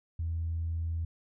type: tone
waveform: sine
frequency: 82.6 Hz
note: E2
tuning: 4 cents sharp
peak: -29 dBFS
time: 0.19-1.05 s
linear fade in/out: 5 ms
effects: tanh soft clip ceiling -25 dBFS